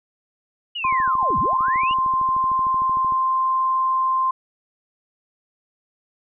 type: linear two-way sweep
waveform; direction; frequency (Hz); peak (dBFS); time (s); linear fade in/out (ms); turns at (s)
sine; down then up; 2969 to 44.94 to 2969; -25; 0.75-1.94; 10; 1.39
type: tone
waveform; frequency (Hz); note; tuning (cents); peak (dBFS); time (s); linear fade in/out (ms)
sine; 1046.5; C6; 0; -17; 0.84-4.31; 5
type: click train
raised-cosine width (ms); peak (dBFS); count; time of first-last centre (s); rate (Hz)
3; -26; 31; 0.85-3.123; 13.2
effects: none